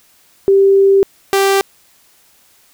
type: tone pair in turn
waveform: sine / sawtooth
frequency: 392 / 392 Hz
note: G4 / G4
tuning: 0 / 0 cents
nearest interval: unison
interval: 0 cents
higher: neither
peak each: -6 dBFS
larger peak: neither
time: 0.48-1.03 / 1.33-1.61 s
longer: first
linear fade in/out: 0 ms
effects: white hiss -51 dBFS RMS until 2.73 s